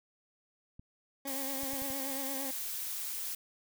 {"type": "clicks", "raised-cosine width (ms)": 5, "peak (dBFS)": -37, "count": 5, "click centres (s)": [0.795, 1.633, 1.734, 1.82, 1.904]}
{"type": "tone with vibrato", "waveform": "20% pulse", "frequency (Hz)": 271, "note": "C#4", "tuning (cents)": -39, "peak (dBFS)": -34, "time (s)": [1.25, 2.51], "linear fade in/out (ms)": 5, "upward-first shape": "triangle", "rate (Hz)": 8.7, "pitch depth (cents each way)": 56}
{"type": "noise", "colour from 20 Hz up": "blue", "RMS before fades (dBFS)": -38, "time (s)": [1.27, 3.35], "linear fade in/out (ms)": 5}
{"effects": []}